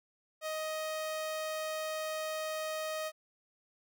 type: tone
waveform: sawtooth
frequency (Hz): 626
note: D#5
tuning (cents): +10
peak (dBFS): -31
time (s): 0.41-3.12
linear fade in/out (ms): 50
effects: none